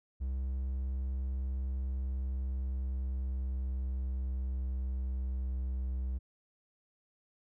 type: tone with pitch glide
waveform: triangle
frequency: 65.41 to 64.03 Hz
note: C2 to C2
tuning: 0 to -37 cents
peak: -30 dBFS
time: 0.2-6.19 s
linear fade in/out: 20 ms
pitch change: -37 cents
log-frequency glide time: 1.7-5.89 s
effects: none